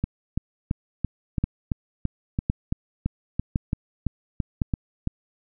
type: two click trains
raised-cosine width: 5 ms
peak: -11 / -9 dBFS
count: 16 / 4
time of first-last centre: 0.04-5.074 / 1.44-4.618 s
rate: 2.98 / 0.944 Hz
effects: none